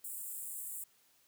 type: high-pass noise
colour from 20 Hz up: pink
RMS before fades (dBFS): -43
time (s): 0.04-0.84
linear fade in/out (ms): 5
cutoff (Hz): 7500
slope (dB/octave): 96
effects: white hiss -69 dBFS RMS until 1.27 s + high-pass 80 Hz 12 dB/octave